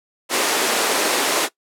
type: high-pass noise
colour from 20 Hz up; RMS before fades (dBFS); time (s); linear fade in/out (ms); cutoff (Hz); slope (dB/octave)
pink; -19; 0.29-1.49; 50; 310; 24
effects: noise-tail reverb RT60 0.1 s tail -19 dB re dry + low-pass 12000 Hz 12 dB/octave